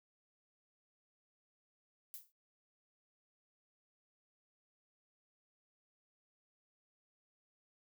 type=noise with exponential decay; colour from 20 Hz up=violet; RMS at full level=-44 dBFS; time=2.14-2.32 s; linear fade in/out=0 ms; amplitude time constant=38 ms; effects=noise-tail reverb RT60 0.2 s tail -23 dB re dry